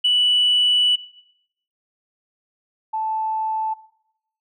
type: tone pair in turn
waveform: sine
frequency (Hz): 2960 / 876.7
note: F#7 / A5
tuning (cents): 0 / -7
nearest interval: octave + major sixth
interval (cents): 2107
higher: first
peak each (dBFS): -13 / -21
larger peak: first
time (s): 0.04-0.96 / 2.93-3.74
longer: first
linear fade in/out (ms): 10
effects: noise-tail reverb RT60 0.8 s tail -19 dB re dry + tanh soft clip ceiling -10 dBFS